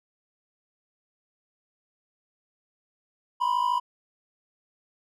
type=tone pair together; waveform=triangle; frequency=973 / 1026.3 Hz; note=B5 / C6; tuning=-26 / -34 cents; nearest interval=minor second; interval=92 cents; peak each=-22 / -25 dBFS; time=3.4-3.8 s; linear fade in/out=20 ms; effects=none

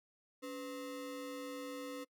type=ring-modulated tone; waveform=square; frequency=392 Hz; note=G4; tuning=in tune; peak=-40 dBFS; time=0.42-2.05 s; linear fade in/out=20 ms; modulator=110 Hz; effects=noise-tail reverb RT60 0.1 s tail -25 dB re dry

